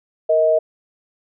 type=tone pair together; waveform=sine; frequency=466.2 / 633.1 Hz; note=A#4 / D#5; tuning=0 / +30 cents; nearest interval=perfect fourth; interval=530 cents; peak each=-19 / -13 dBFS; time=0.29-0.59 s; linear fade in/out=10 ms; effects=none